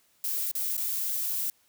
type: noise with dropouts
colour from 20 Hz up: violet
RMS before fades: -30 dBFS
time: 0.24-1.5 s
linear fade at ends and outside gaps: 1 ms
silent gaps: 0.514-0.552 / 0.768-0.777 s
effects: white hiss -66 dBFS RMS until 1.68 s